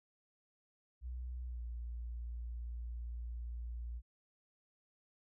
sine tone with pitch glide, 61.74 to 58.78 Hz, B1 to A#1, 0 to +15 cents, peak -40 dBFS, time 1.01-4.02 s, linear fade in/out 50 ms, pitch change -85 cents, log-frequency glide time 1.46-1.62 s, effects none

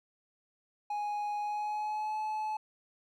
triangle tone with pitch glide, 830.6 to 860.4 Hz, G#5 to A5, 0 to -39 cents, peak -30 dBFS, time 0.9-2.57 s, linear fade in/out 5 ms, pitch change +61 cents, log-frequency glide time 1.39-2.18 s, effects none

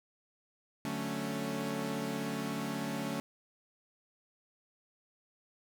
sawtooth chord, D major seventh, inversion none, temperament equal, 146.83 / 185 / 220 / 277.2 Hz, D3 / F#3 / A3 / C#4, 0 / 0 / 0 / 0 cents, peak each -38 / -38 / -34 / -35 dBFS, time 0.85-3.2 s, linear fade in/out 0 ms, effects none

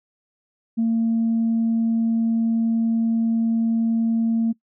sine tone, 227.6 Hz, A#3, 41 cents flat, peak -16 dBFS, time 0.77-4.53 s, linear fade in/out 20 ms, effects noise-tail reverb RT60 0.1 s tail -22 dB re dry + tanh soft clip ceiling -14 dBFS

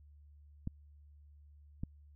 clicks, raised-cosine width 5 ms, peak -25 dBFS, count 2, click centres 0.674 / 1.835 s, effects added 73 Hz sine -56 dBFS peak until 2.15 s

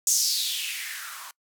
violet noise with band-pass filter sweep, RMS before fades -28 dBFS, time 0.07-1.31 s, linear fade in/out 2 ms, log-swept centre 6800 to 960 Hz, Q 4.5, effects noise-tail reverb RT60 0.1 s tail -24 dB re dry

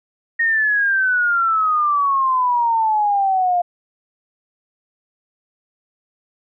sine exponential sweep, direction down, 1864.7 to 698.5 Hz, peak -14 dBFS, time 0.39-3.62 s, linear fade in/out 10 ms, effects none

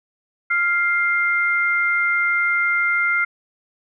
sine tone pair together, 1396.9 / 2102 Hz, F6 / C7, 0 / +7 cents, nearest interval perfect fifth, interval 707 cents, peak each -19 dBFS, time 0.5-3.25 s, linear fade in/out 10 ms, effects none

